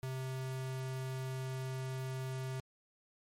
square tone, 130.9 Hz, C3, 1 cent sharp, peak -38 dBFS, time 0.03-2.6 s, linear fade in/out 0 ms, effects MP3 64 kbps

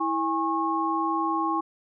sine tone cluster, 327.2 / 820 / 1090 Hz, E4 / G#5 / C#6, -13 / -22 / -29 cents, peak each -28 / -29 / -26 dBFS, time 0-1.61 s, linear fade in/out 10 ms, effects none

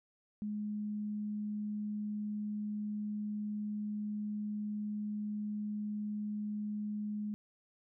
sine tone, 209.6 Hz, G#3, 16 cents sharp, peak -35 dBFS, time 0.42-7.34 s, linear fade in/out 0 ms, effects none

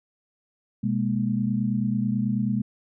sine tone cluster, 125.7 / 207 / 236.2 Hz, B2 / G#3 / A#3, +31 / -5 / +23 cents, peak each -28 / -24 / -28 dBFS, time 0.83-2.62 s, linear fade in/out 10 ms, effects none

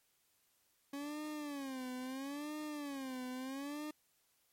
40% pulse tone with vibrato, 277.2 Hz, C#4, in tune, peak -40 dBFS, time 0.93-3.91 s, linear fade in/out 5 ms, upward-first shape sine, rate 0.75 Hz, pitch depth 160 cents each way, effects white hiss -75 dBFS RMS until 4.52 s + MP3 64 kbps

